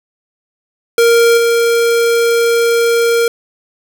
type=tone with level steps; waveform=square; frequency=466.2 Hz; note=A#4; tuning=in tune; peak=-7 / -10 dBFS; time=0.98-3.28 s; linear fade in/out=2 ms; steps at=1.37 s; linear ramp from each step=10 ms; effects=7-bit